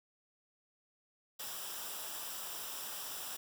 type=noise with comb filter; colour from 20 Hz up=white; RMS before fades=-43 dBFS; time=1.39-3.37 s; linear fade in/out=10 ms; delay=0.46 ms; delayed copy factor=-0.6; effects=none